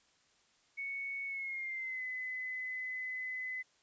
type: tone with pitch glide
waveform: sine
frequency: 2217 to 2021 Hz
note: C#7 to B6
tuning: 0 to +39 cents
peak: -37 dBFS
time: 0.77-3.63 s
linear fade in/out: 20 ms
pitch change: -161 cents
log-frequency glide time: 1.26-2.04 s
effects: white hiss -70 dBFS RMS until 3.82 s + resampled to 16000 Hz